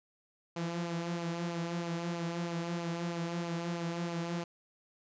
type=tone with flanger; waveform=sawtooth; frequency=170.3 Hz; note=F3; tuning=43 cents flat; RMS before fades=-36 dBFS; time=0.56-4.44 s; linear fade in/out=5 ms; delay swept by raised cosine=0.54 to 5.34 ms; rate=3.1 Hz; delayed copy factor=-0.5; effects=resampled to 16000 Hz